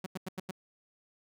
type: tone bursts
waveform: sawtooth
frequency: 186.8 Hz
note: F#3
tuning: 17 cents sharp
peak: -31 dBFS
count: 5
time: 0.04-0.511 s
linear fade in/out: 5 ms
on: 23 ms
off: 89 ms
effects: none